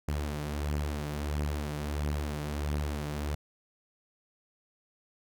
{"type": "beating tone pair", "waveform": "sawtooth", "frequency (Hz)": [73.42, 74.92], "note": ["D2", "D2"], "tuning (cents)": [0, 35], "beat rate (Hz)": 1.5, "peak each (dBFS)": [-28, -33], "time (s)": [0.08, 3.35], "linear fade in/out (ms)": 5, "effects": []}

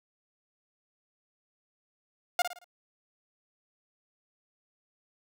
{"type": "tone with echo", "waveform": "sawtooth", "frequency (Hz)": 710, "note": "F5", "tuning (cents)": 28, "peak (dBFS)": -19, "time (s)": [2.39, 2.42], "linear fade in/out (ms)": 2, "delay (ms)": 56, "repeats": 4, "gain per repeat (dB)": -8, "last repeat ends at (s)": 2.644, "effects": []}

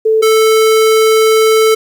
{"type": "tone pair in turn", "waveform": ["sine", "square"], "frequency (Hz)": [440, 440], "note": ["A4", "A4"], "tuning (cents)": [0, 0], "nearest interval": "unison", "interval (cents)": 0, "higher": "neither", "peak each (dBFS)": -7, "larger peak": "neither", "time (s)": [[0.05, 0.22], [0.22, 1.75]], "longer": "second", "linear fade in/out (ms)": 10, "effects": ["8-bit"]}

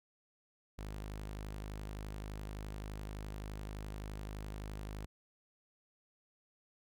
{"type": "tone", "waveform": "sawtooth", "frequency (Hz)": 51.7, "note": "G#1", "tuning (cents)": -7, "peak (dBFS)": -38, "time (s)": [0.78, 5.06], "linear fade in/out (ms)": 10, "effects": []}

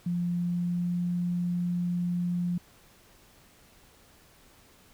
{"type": "tone with pitch glide", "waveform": "sine", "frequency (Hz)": [174.61, 175.82], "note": ["F3", "F3"], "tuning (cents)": [0, 12], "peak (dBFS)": -26, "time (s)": [0.06, 2.58], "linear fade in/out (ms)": 5, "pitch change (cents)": 12, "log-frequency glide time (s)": [0.34, 1.03], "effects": ["pink hiss -58 dBFS RMS until 4.93 s"]}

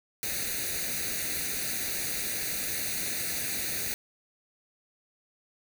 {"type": "noise with comb filter", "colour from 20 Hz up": "white", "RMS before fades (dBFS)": -32, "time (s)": [0.23, 3.94], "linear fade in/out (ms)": 0, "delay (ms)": 0.47, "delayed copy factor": 0.8, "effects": []}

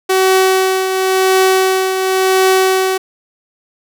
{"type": "tone with tremolo", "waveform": "sawtooth", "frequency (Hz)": 377.9, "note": "F#4", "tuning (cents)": 37, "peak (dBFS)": -4, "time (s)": [0.09, 2.98], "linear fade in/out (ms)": 10, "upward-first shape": "triangle", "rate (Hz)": 0.94, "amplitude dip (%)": 55, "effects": []}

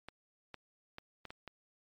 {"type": "clicks", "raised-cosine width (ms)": 0.3, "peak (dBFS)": -29, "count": 6, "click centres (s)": [0.086, 0.543, 0.984, 1.253, 1.305, 1.477], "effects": ["MP3 64 kbps"]}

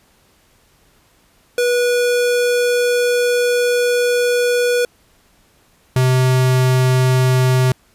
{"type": "tone pair in turn", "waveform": "square", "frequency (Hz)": [486.8, 128.66], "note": ["B4", "C3"], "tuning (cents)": [-25, -29], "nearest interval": "octave + major seventh", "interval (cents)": 2304, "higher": "first", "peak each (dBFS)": [-14, -12], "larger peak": "second", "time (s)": [[1.58, 4.85], [5.96, 7.72]], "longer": "first", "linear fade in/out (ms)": 2, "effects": ["pink hiss -55 dBFS RMS until 7.94 s", "resampled to 32000 Hz"]}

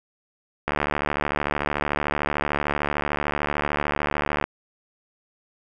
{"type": "click train", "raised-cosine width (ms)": 0.5, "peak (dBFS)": -8, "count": 277, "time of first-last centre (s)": [0.68, 4.44], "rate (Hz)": 73.4, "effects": []}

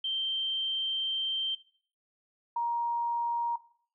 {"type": "tone pair in turn", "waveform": "sine", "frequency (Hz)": [3136, 941.5], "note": ["G7", "A#5"], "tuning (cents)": [0, 17], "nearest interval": "octave + major sixth", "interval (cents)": 2083, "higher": "first", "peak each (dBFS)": [-29, -27], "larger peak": "second", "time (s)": [[0.04, 1.55], [2.56, 3.56]], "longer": "first", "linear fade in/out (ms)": 5, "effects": ["noise-tail reverb RT60 0.5 s tail -17 dB re dry"]}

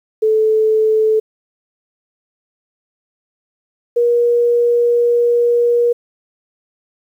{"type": "tone pair in turn", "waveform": "sine", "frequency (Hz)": [436.1, 476.8], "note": ["A4", "A#4"], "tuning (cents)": [-15, 39], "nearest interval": "major second", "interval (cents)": 154, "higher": "second", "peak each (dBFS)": -10, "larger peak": "neither", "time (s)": [[0.22, 1.2], [3.96, 5.93]], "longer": "second", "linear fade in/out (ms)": 10, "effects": ["8-bit"]}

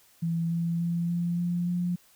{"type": "tone with pitch steps", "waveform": "sine", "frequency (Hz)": [166.7, 168.64, 170.6, 172.58, 174.58, 176.61], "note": ["E3", "E3", "F3", "F3", "F3", "F3"], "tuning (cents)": [20, 40, -40, -20, 0, 20], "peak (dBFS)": -25, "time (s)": [0.22, 1.96], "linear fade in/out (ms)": 10, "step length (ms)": 290, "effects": ["white hiss -60 dBFS RMS until 2.15 s"]}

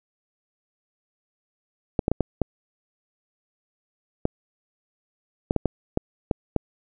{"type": "clicks", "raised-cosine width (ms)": 2, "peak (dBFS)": -7, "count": 12, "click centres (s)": [1.992, 2.081, 2.116, 2.207, 2.417, 4.254, 5.509, 5.563, 5.657, 5.974, 6.312, 6.563], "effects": []}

